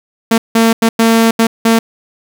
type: tone bursts at uneven times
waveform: sawtooth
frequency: 227 Hz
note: A#3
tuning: 46 cents flat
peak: -3 dBFS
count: 6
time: 0.31-0.38 / 0.55-0.73 / 0.82-0.89 / 0.99-1.31 / 1.39-1.47 / 1.65-1.79 s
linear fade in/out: 5 ms
effects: none